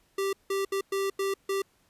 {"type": "tone bursts at uneven times", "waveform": "square", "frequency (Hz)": 391.4, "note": "G4", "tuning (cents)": -3, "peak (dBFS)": -27, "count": 6, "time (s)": [[0.18, 0.33], [0.5, 0.65], [0.72, 0.81], [0.92, 1.1], [1.19, 1.34], [1.49, 1.62]], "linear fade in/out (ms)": 5, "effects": ["pink hiss -67 dBFS RMS until 1.89 s", "resampled to 32000 Hz"]}